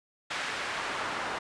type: noise with band-pass filter sweep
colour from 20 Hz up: pink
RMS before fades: -34 dBFS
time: 0.3-1.39 s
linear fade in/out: 10 ms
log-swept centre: 2000 to 1100 Hz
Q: 0.96
effects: resampled to 22050 Hz